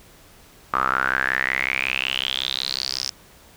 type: tone with band-pass filter sweep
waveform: sawtooth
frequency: 65.41 Hz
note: C2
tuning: in tune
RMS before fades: -24 dBFS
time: 0.73-3.1 s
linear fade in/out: 5 ms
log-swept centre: 1200 to 5400 Hz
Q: 8.6
effects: pink hiss -50 dBFS RMS until 3.56 s